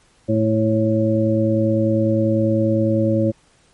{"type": "harmonic tone", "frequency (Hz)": 110, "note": "A2", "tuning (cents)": 0, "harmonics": [1, 2, 3, 5], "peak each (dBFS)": [-20, -20, -20, -20], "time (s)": [0.28, 3.32], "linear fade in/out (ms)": 20, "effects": ["pink hiss -56 dBFS RMS until 3.73 s", "MP3 48 kbps"]}